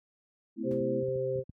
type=chord; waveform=sine; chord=A minor; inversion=none; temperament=equal with one note detuned; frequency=220 / 254.9 / 329.6 Hz; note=A3 / C4 / E4; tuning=0 / -45 / 0 cents; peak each=-36 dBFS; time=0.56-1.04 s; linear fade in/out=50 ms
type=harmonic tone; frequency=130.81 Hz; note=C3; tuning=in tune; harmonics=1 / 3 / 4; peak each=-37 / -33 / -31 dBFS; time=0.63-1.44 s; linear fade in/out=50 ms
type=noise with exponential decay; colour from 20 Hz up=brown; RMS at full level=-40 dBFS; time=0.71-0.88 s; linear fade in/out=1 ms; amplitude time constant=36 ms
type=clicks; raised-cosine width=5 ms; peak=-32 dBFS; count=8; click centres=0.726 / 0.805 / 1.029 / 1.084 / 1.158 / 1.358 / 1.389 / 1.495 s
effects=high-pass 80 Hz 12 dB/octave

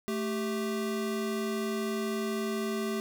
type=tone pair together; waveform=square; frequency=220 / 392 Hz; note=A3 / G4; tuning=0 / 0 cents; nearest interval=minor seventh; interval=1000 cents; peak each=-33 / -34 dBFS; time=0.08-3 s; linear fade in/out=0 ms; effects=none

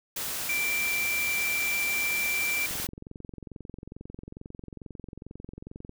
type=noise; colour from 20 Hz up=white; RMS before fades=-33 dBFS; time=0.16-2.87 s; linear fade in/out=5 ms
type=tone; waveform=triangle; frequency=2349 Hz; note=D7; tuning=in tune; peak=-25 dBFS; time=0.49-2.66 s; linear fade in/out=2 ms
type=click train; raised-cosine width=3 ms; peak=-28 dBFS; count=72; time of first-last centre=2.71-5.894 s; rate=22.3 Hz
effects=none

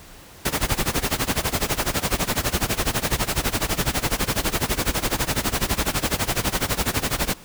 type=noise with tremolo; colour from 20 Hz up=pink; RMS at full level=-20 dBFS; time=0.45-7.34 s; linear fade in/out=5 ms; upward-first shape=sine; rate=12 Hz; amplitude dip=90%; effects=pink hiss -45 dBFS RMS until 7.44 s

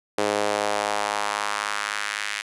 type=tone with high-pass filter sweep; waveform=sawtooth; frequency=103.83 Hz; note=G#2; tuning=in tune; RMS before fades=-26 dBFS; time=0.18-2.42 s; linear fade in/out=5 ms; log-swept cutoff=440 to 2000 Hz; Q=1.7; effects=resampled to 24000 Hz

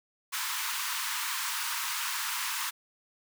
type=high-pass noise; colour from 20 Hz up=pink; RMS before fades=-33 dBFS; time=0.32-2.71 s; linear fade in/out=20 ms; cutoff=910 Hz; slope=96 dB/octave; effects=none

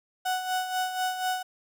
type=tone with tremolo; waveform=35% pulse; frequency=741 Hz; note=F#5; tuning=2 cents sharp; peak=-23 dBFS; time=0.25-1.43 s; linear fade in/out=10 ms; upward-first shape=sine; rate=4.1 Hz; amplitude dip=60%; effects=none

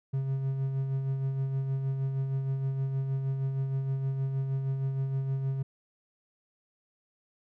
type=tone with tremolo; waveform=triangle; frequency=134.8 Hz; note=C#3; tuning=48 cents flat; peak=-24 dBFS; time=0.13-5.63 s; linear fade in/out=10 ms; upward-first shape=sine; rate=6.4 Hz; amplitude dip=40%; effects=none

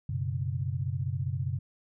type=chord; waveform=sine; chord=F# suspended fourth; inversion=none; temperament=equal with one note detuned; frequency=93.74 / 123.47 / 138.59 Hz; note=F#2 / B2 / C#3; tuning=+23 / 0 / 0 cents; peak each=-33 dBFS; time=0.09-1.59 s; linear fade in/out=5 ms; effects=none

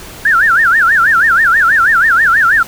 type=tone with vibrato; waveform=sine; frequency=1568 Hz; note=G6; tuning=in tune; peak=-6 dBFS; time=0.25-2.63 s; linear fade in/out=5 ms; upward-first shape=sine; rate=6.2 Hz; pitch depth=280 cents each way; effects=pink hiss -31 dBFS RMS until 2.67 s

